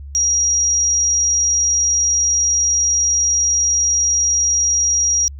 sine tone, 5710 Hz, F8, 37 cents sharp, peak -13 dBFS, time 0.15-5.28 s, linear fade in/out 0 ms, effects added 70 Hz sine -30 dBFS peak until 5.39 s

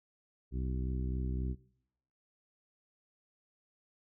harmonic tone, 63.8 Hz, C2, 43 cents flat, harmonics 1 / 2 / 3 / 4 / 5 / 6, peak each -34 / -40 / -44 / -46 / -48 / -50 dBFS, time 0.51-1.56 s, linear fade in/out 50 ms, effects noise-tail reverb RT60 0.7 s tail -19 dB re dry

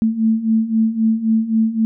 sine beating tone pair, 220 / 223.8 Hz, A3 / A3, 0 / +30 cents, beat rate 3.8 Hz, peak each -19 / -15 dBFS, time 0.02-1.85 s, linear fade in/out 0 ms, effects none

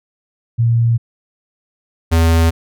sine / square tone pair in turn, 116.54 / 82.41 Hz, A#2 / E2, 0 / 0 cents, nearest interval tritone, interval 600 cents, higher first, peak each -10 dBFS, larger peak neither, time 0.58-0.98 / 2.11-2.51 s, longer neither, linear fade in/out 20 ms, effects none

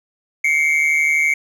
triangle tone pair together, 2124 / 2276 Hz, C7 / C#7, +25 / +45 cents, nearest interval minor second, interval 120 cents, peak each -15 / -15 dBFS, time 0.44-1.34 s, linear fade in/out 5 ms, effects none

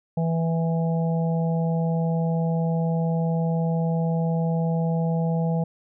harmonic tone, 164.81 Hz, E3, in tune, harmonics 1 / 3 / 4 / 5, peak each -21 / -31 / -33 / -35 dBFS, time 0.17-5.64 s, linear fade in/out 5 ms, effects none

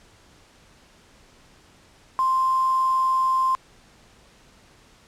sine tone with quantisation, 1046.5 Hz, C6, in tune, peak -18 dBFS, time 2.19-3.55 s, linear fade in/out 0 ms, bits 6, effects pink hiss -54 dBFS RMS until 5.07 s + low-pass 8000 Hz 12 dB/octave

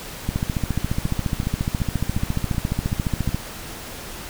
two click trains, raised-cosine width 5 ms, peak -16 / -9 dBFS, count 7 / 45, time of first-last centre 1.06-3.29 / 0.29-3.346 s, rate 2.69 / 14.4 Hz, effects pink hiss -35 dBFS RMS until 4.29 s

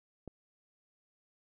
click, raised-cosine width 2 ms, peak -30 dBFS, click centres 0.277 s, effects none

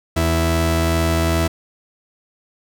sawtooth tone pair together, 82.4 / 329.6 Hz, E2 / E4, 0 / 0 cents, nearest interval 2 octaves, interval 2400 cents, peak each -13 / -15 dBFS, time 0.16-1.48 s, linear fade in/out 10 ms, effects none

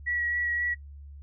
sine tone with vibrato, 1925 Hz, B6, 45 cents flat, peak -26 dBFS, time 0.06-0.75 s, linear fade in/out 20 ms, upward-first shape sine, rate 3.8 Hz, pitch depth 14 cents each way, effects noise-tail reverb RT60 0.1 s tail -22 dB re dry + added 71 Hz sine -42 dBFS peak until 1.22 s

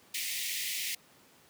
pink high-pass noise, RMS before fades -35 dBFS, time 0.14-0.95 s, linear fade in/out 5 ms, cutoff 1900 Hz, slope 96 dB/octave, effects pink hiss -60 dBFS RMS until 1.49 s + high-pass 150 Hz 12 dB/octave

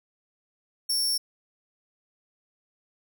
sawtooth tone, 5460 Hz, F8, 40 cents flat, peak -21 dBFS, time 0.89-1.18 s, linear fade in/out 10 ms, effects none

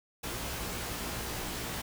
pink noise with comb filter, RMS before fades -37 dBFS, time 0.23-1.82 s, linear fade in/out 10 ms, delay 17 ms, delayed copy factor +0.75, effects none

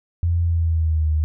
sine tone with pitch glide, 85.3 to 77.32 Hz, F2 to D#2, -40 to -10 cents, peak -16 dBFS, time 0.23-1.24 s, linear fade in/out 0 ms, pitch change -170 cents, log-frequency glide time 0.43-1.09 s, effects none

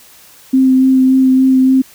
sine tone with vibrato, 261.6 Hz, C4, in tune, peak -6 dBFS, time 0.53-1.82 s, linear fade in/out 10 ms, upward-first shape sine, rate 3.5 Hz, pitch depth 13 cents each way, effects white hiss -42 dBFS RMS until 1.94 s

